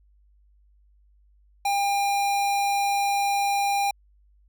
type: tone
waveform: square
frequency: 802 Hz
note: G5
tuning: 39 cents sharp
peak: -22 dBFS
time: 1.65-3.91 s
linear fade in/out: 5 ms
effects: added 50 Hz sine -56 dBFS peak until 4.48 s